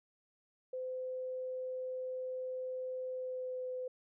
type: tone with pitch glide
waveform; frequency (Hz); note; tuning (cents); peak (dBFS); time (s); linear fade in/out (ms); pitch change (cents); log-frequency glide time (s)
sine; 512 to 507.6; C5 to B4; -38 to +47; -37; 0.73-3.88; 5; -15; 3.08-3.68
effects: none